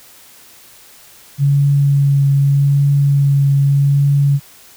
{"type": "tone with vibrato", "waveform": "sine", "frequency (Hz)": 140.5, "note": "C#3", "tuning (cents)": 24, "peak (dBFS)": -9, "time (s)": [1.38, 4.4], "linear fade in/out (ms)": 50, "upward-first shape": "triangle", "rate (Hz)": 0.82, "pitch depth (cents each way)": 16, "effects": ["white hiss -43 dBFS RMS until 4.76 s"]}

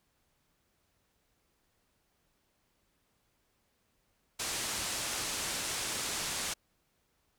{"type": "low-pass noise", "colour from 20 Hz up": "white", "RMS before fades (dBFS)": -36, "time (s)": [4.39, 6.54], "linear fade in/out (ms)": 10, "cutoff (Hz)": 9500, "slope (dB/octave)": 24, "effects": ["pink hiss -75 dBFS RMS until 7.38 s"]}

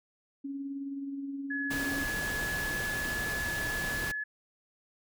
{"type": "tone with tremolo", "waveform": "sine", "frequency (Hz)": 277.2, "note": "C#4", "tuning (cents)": 0, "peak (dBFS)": -33, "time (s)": [0.44, 2.04], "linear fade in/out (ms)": 10, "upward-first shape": "sine", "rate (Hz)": 19, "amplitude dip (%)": 35}
{"type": "tone with pitch glide", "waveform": "sine", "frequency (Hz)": [1697, 1707.8], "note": ["G#6", "G#6"], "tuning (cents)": [37, 48], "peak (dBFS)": -32, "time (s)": [1.5, 4.24], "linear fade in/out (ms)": 10, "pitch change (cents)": 11, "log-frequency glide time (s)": [2.19, 3.15]}
{"type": "noise", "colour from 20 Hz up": "pink", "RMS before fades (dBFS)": -37, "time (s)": [1.7, 4.12], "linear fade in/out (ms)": 10}
{"effects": []}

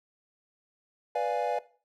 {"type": "chord", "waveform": "triangle", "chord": "B diminished seventh", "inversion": "none", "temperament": "equal", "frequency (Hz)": [493.9, 587.3, 698.5, 830.6], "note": ["B4", "D5", "F5", "Ab5"], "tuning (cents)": [0, 0, 0, 0], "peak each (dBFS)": -30, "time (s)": [1.15, 1.59], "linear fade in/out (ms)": 5, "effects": ["noise-tail reverb RT60 0.4 s tail -18 dB re dry"]}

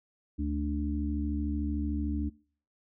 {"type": "harmonic tone", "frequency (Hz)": 73.42, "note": "D2", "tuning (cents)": 0, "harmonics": [1, 3, 4], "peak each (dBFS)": [-31, -36, -33], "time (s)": [0.38, 2.3], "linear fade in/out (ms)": 20, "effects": ["noise-tail reverb RT60 0.5 s tail -24 dB re dry"]}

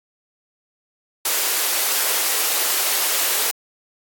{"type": "high-pass noise", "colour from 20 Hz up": "white", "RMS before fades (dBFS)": -20, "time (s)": [1.25, 3.51], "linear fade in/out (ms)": 5, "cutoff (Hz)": 360, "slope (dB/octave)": 24, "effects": ["AAC 64 kbps"]}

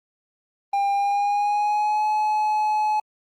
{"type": "tone with pitch glide", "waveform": "triangle", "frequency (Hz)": [800, 852.5], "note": ["G5", "G#5"], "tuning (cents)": [35, 45], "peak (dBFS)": -17, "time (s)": [0.73, 3], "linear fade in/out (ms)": 5, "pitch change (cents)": 110, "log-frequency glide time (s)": [0.93, 2.06], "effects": ["Opus 32 kbps"]}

